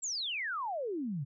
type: exponential sweep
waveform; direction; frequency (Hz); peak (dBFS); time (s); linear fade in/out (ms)
sine; down; 7740 to 128.1; -33; 0.02-1.25; 20
effects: none